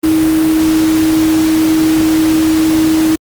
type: tone in noise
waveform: sine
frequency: 317.2 Hz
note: D#4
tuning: 33 cents sharp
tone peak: -8 dBFS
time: 0.03-3.16 s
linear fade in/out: 10 ms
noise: pink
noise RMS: -21 dBFS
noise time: 0.03-3.16 s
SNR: +10 dB
effects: high-pass 60 Hz 12 dB/octave + Opus 32 kbps